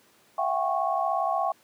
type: tone cluster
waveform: sine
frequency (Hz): 667 / 740 / 797 / 1100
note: E5 / F#5 / G5 / C#6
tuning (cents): +20 / 0 / +28 / -14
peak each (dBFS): -29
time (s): 0.38-1.52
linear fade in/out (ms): 5
effects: pink hiss -60 dBFS RMS until 1.63 s + high-pass 200 Hz 12 dB/octave